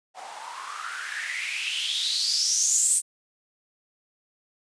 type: noise with band-pass filter sweep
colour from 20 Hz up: blue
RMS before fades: -27 dBFS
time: 0.14-3.02 s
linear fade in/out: 50 ms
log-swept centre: 710 to 8800 Hz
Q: 7.2
effects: resampled to 22050 Hz